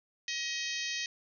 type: harmonic tone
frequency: 633 Hz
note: D#5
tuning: 30 cents sharp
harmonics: 3 / 4 / 5 / 6 / 7 / 8 / 9 / 10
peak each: -39 / -40 / -41 / -42 / -42 / -43 / -44 / -44 dBFS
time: 0.28-1.06 s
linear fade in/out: 2 ms
effects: none